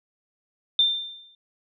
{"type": "tone with exponential decay", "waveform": "sine", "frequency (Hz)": 3586, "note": "A7", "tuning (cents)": 32, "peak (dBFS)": -14, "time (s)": [0.79, 1.35], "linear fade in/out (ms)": 2, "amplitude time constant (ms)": 120, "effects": []}